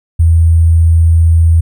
sine tone with sample-and-hold, 82.41 Hz, E2, in tune, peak -4 dBFS, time 0.19-1.61 s, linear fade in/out 10 ms, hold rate 8820 Hz, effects none

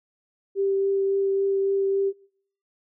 sine tone with vibrato, 392 Hz, G4, in tune, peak -20 dBFS, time 0.55-2.13 s, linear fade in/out 50 ms, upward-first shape triangle, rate 3.6 Hz, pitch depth 10 cents each way, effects noise-tail reverb RT60 0.6 s tail -22 dB re dry

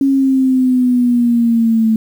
sine exponential sweep, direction down, 275.3 to 220 Hz, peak -9 dBFS, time 0.01-1.96 s, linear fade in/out 2 ms, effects 7-bit

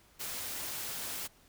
white noise, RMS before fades -39 dBFS, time 0.19-1.28 s, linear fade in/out 20 ms, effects pink hiss -63 dBFS RMS until 1.48 s

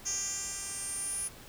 10% pulse tone with band-pass filter sweep, 394.7 Hz, G4, 12 cents sharp, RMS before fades -36 dBFS, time 0.05-1.29 s, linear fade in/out 20 ms, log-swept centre 6500 to 10000 Hz, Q 9.2, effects pink hiss -51 dBFS RMS until 1.48 s

